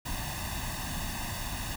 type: noise with comb filter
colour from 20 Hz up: pink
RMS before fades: -35 dBFS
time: 0.05-1.76 s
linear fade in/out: 10 ms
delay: 1.1 ms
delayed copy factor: +0.8
effects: none